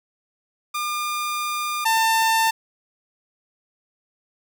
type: tone pair in turn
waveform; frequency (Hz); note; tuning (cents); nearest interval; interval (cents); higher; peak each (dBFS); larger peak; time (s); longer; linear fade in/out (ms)
sawtooth; 1205 / 896; D6 / A5; +44 / +31; perfect fourth; 513; first; -20 / -13; second; 0.74-1.85 / 1.85-2.51; first; 10
effects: none